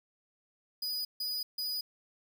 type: tone bursts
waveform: 45% pulse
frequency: 4945 Hz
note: D#8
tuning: 12 cents flat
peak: -32 dBFS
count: 3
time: 0.82-1.81 s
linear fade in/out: 5 ms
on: 230 ms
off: 150 ms
effects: 12-bit